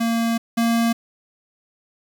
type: tone pair in turn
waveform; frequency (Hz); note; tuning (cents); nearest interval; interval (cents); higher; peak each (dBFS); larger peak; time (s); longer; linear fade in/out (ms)
square; 230 / 231.3; A#3 / A#3; -23 / -13; unison; 10; second; -19 / -17; second; 0-0.38 / 0.57-0.93; first; 10
effects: 8-bit